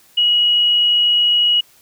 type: tone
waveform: sine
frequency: 2907 Hz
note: F#7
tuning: 31 cents flat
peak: -11 dBFS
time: 0.17-1.61 s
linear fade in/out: 10 ms
effects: white hiss -51 dBFS RMS until 1.81 s